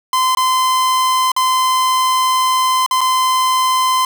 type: tone with dropouts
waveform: 45% pulse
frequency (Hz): 1031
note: C6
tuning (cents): -26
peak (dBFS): -12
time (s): 0.13-4.05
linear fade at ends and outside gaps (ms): 2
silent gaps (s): 0.35-0.371 / 1.318-1.364 / 2.863-2.91 / 3.008-3.013
effects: 8-bit